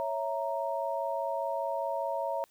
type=chord; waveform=sine; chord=A# diminished; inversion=first; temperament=equal; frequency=554.4 / 659.3 / 932.3 Hz; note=C#5 / E5 / A#5; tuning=0 / 0 / 0 cents; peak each=-34 dBFS; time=0-2.44 s; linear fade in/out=0 ms; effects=white hiss -66 dBFS RMS until 2.5 s